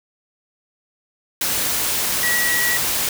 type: tone in noise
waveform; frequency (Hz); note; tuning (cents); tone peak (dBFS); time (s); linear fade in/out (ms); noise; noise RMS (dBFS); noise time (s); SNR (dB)
sine; 1930; B6; -40; -19; 2.23-2.77; 2; white; -21; 1.41-3.09; -1
effects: none